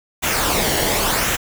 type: noise with flanger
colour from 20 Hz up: pink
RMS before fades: -19 dBFS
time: 0.22-1.37 s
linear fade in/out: 20 ms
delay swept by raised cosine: 0.21 to 0.82 ms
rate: 0.91 Hz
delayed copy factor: -0.5
effects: none